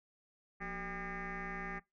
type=tone with frequency modulation; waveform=sine; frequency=1000 Hz; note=B5; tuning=21 cents sharp; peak=-38 dBFS; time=0.6-1.8 s; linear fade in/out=20 ms; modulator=206 Hz; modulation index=5.4; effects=noise-tail reverb RT60 0.2 s tail -22 dB re dry + tanh soft clip ceiling -34 dBFS